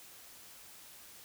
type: silence
effects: white hiss -54 dBFS RMS until 1.24 s

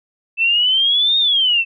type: exponential two-way sweep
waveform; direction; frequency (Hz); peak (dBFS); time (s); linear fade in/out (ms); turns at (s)
sine; up then down; 2637 to 3719 to 2637; -12; 0.37-1.65; 50; 1.18
effects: none

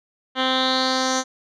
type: tone with low-pass filter sweep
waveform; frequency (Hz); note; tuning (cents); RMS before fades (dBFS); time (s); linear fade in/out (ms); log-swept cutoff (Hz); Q
10% pulse; 260; C4; -11; -21; 0.35-1.24; 50; 3000 to 6200; 4.7
effects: none

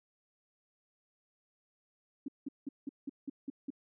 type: tone bursts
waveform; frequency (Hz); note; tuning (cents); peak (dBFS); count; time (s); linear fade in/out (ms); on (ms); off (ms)
sine; 277.2; C#4; 0; -35; 8; 2.26-3.704; 5; 23; 180
effects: none

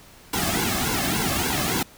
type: noise with flanger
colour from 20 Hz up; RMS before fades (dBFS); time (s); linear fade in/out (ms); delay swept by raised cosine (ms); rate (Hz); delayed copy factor
pink; -24; 0.33-1.83; 5; 1.6 to 2.13; 3.5; -0.85
effects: pink hiss -49 dBFS RMS until 1.97 s

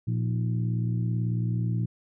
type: harmonic tone with a mistuned harmonic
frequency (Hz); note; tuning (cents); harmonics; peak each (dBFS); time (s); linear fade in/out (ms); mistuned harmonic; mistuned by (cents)
58.4; A#1; +4; 2 / 3 / 4 / 5 / 6; -25 / -31 / -41 / -41 / -47; 0.07-1.86; 10; 5; +120
effects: none

